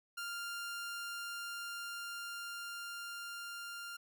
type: tone with level ramp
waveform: sawtooth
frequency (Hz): 1396.9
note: F6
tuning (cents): 0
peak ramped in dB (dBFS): -36 to -40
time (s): 0.17-3.97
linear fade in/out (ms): 10
effects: none